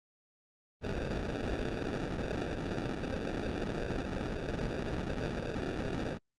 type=noise with sample-and-hold; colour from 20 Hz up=pink; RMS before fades=-35 dBFS; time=0.81-6.19 s; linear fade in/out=50 ms; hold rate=1050 Hz; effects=low-pass 5000 Hz 12 dB/octave + Opus 24 kbps